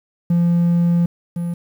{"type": "tone pair in turn", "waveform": "triangle", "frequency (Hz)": [172, 172], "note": ["F3", "F3"], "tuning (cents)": [-26, -26], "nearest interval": "unison", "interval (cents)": 0, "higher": "neither", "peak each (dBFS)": [-10, -18], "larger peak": "first", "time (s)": [[0.3, 1.06], [1.36, 1.54]], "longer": "first", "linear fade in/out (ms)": 5, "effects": ["tanh soft clip ceiling -6 dBFS", "8-bit"]}